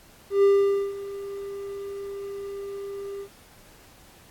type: tone with ADSR envelope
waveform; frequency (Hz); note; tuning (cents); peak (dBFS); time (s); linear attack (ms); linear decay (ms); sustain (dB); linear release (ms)
triangle; 397.9; G4; +26; -12; 0.3-3.29; 130; 500; -18; 81
effects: pink hiss -53 dBFS RMS until 4.3 s + AAC 64 kbps